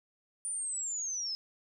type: linear sweep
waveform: sine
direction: down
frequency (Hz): 9397 to 5070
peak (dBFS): -33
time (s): 0.45-1.35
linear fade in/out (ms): 0
effects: none